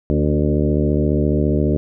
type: harmonic tone with a mistuned harmonic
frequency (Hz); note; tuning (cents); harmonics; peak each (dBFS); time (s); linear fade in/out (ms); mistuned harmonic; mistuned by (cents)
74.6; D2; +28; 1 / 2 / 3 / 4 / 5 / 6 / 7 / 8; -20 / -20 / -22 / -22 / -23 / -26 / -30 / -28; 0.1-1.77; 0; 4; -35
effects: none